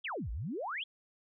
sine exponential two-way sweep, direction down then up, 3512 to 49 to 3512 Hz, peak -35 dBFS, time 0.04-0.84 s, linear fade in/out 10 ms, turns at 0.31 s, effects none

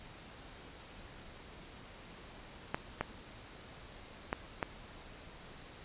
clicks, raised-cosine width 0.5 ms, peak -17 dBFS, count 4, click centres 2.745 / 3.01 / 4.329 / 4.628 s, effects pink hiss -52 dBFS RMS until 5.84 s + resampled to 8000 Hz

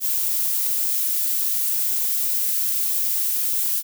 violet noise, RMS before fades -22 dBFS, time 0-3.83 s, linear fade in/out 50 ms, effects none

